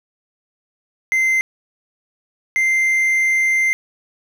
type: tone pair in turn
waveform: triangle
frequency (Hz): 2076 / 2087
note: C7 / C7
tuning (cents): -14 / -5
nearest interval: unison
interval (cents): 9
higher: second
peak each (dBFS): -12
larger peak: neither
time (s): 1.12-1.41 / 2.56-3.73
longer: second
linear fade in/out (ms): 0
effects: none